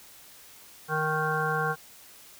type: harmonic tone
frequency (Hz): 155.56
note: D#3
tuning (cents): 0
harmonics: 1 / 3 / 5 / 7 / 9 / 10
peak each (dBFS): -32 / -32 / -32 / -32 / -32 / -32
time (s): 0.88-1.76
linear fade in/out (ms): 50
effects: white hiss -51 dBFS RMS until 2.39 s